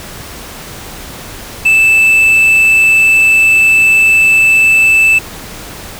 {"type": "tone", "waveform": "triangle", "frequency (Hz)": 2637, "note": "E7", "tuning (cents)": 0, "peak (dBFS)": -3, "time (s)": [1.65, 5.19], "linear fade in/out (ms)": 10, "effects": ["pink hiss -28 dBFS RMS until 5.99 s"]}